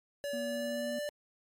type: tone with pitch glide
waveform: square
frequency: 572 to 588.8 Hz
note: D5 to D5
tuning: -46 to +4 cents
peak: -35 dBFS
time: 0.24-1.09 s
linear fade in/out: 0 ms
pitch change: +50 cents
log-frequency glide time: 0.4-0.96 s
type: tone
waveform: triangle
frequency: 240 Hz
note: B3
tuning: 49 cents flat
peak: -36 dBFS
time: 0.33-0.99 s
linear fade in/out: 5 ms
effects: MP3 64 kbps